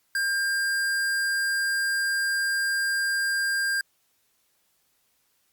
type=tone; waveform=square; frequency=1600 Hz; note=G6; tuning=35 cents sharp; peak=-24 dBFS; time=0.15-3.81 s; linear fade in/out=2 ms; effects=white hiss -69 dBFS RMS until 5.52 s + Opus 48 kbps